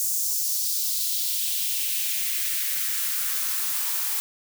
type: noise with high-pass filter sweep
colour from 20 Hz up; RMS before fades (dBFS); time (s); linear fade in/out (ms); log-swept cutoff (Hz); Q
blue; -26; 0-4.2; 0; 6800 to 840; 1.9
effects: none